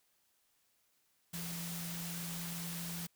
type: tone in noise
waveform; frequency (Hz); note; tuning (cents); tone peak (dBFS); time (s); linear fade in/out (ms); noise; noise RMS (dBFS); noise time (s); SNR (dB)
sine; 170.6; F3; -40; -42; 1.33-3.07; 10; white; -44; 1.33-3.07; -1
effects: white hiss -75 dBFS RMS until 3.15 s